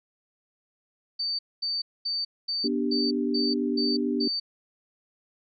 sine tone bursts, 4587 Hz, D8, 42 cents flat, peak -26 dBFS, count 8, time 1.19-4.4 s, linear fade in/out 10 ms, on 200 ms, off 230 ms
sine chord, G major, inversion first, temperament just, 245 / 294 / 392 Hz, B3 / D4 / G4, -14 / +2 / 0 cents, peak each -27 / -28 / -30 dBFS, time 2.64-4.28 s, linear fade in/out 5 ms
effects none

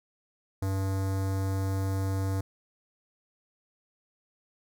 square tone with notch filter, 96.4 Hz, G2, 28 cents flat, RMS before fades -29 dBFS, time 0.62-2.41 s, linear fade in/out 5 ms, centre 2800 Hz, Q 0.65, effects none

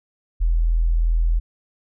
sine tone, 41.36 Hz, E1, 7 cents sharp, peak -15 dBFS, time 0.4-1.4 s, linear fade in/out 20 ms, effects none

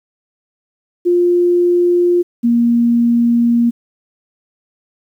sine tone pair in turn, 351.6 / 236 Hz, F4 / A#3, +12 / +22 cents, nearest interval perfect fifth, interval 690 cents, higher first, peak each -9 dBFS, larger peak neither, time 1.05-2.23 / 2.43-3.71 s, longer second, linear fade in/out 20 ms, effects 8-bit

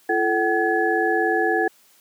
sine tone cluster, 340.1 / 436.8 / 758 / 1699 Hz, F4 / A4 / F#5 / G#6, -46 / -13 / +42 / +39 cents, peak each -23 dBFS, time 0.09-1.68 s, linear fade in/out 5 ms, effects white hiss -56 dBFS RMS until 2 s + high-pass 200 Hz 12 dB/octave

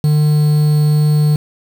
triangle tone with quantisation, 150.2 Hz, D3, 39 cents sharp, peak -7 dBFS, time 0.04-1.36 s, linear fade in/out 2 ms, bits 5, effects none

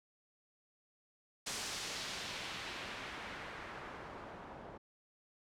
white noise with low-pass filter sweep, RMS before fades -45 dBFS, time 1.46-4.78 s, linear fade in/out 10 ms, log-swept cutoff 7000 to 750 Hz, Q 1, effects none

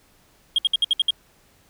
sine tone bursts, 3245 Hz, G#7, 41 cents flat, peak -13 dBFS, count 7, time 0.56-1.106 s, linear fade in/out 2 ms, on 24 ms, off 63 ms, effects tanh soft clip ceiling -13 dBFS + pink hiss -58 dBFS RMS until 1.69 s

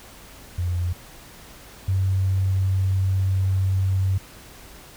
sine tone pair in turn, 88.2 / 95.19 Hz, F2 / F#2, +18 / +50 cents, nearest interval minor second, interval 132 cents, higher second, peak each -21 / -18 dBFS, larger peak second, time 0.58-0.93 / 1.88-4.18 s, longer second, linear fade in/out 5 ms, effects added 50 Hz sine -53 dBFS peak until 4.96 s + pink hiss -45 dBFS RMS until 4.96 s

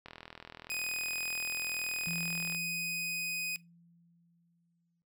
click train, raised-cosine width 0.3 ms, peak -29 dBFS, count 103, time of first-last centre 0.06-2.548 s, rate 41 Hz
sawtooth tone, 2500 Hz, D#7, 8 cents sharp, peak -31 dBFS, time 0.7-3.56 s, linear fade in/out 0 ms
sine tone with exponential decay, 170.3 Hz, F3, 43 cents flat, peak -36 dBFS, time 2.07-5.02 s, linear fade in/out 0 ms, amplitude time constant 640 ms
effects noise-tail reverb RT60 0.2 s tail -19 dB re dry

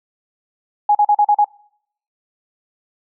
sine tone bursts, 830.6 Hz, G#5, in tune, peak -9 dBFS, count 6, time 0.89-1.445 s, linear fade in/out 5 ms, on 60 ms, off 39 ms, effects noise-tail reverb RT60 0.7 s tail -26 dB re dry

